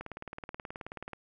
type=click train; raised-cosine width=0.5 ms; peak=-25 dBFS; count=22; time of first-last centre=0.01-1.133 s; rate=18.7 Hz; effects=none